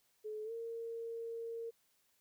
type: tone with pitch glide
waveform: sine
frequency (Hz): 429.1 to 459.9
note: A4 to A#4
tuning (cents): -43 to -23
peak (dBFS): -40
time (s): 0.24-1.71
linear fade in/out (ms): 20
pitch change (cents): +120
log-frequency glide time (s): 0.44-0.52
effects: white hiss -75 dBFS RMS until 2.2 s